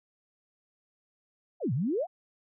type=exponential two-way sweep; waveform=sine; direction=down then up; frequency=784 to 112.1 to 784 Hz; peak=-26 dBFS; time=1.6-2.07 s; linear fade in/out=50 ms; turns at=1.73 s; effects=none